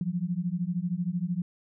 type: beating tone pair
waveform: sine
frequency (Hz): 170 / 183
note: F3 / F#3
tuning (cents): -46 / -19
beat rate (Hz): 13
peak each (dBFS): -30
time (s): 0.01-1.42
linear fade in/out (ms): 2
effects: none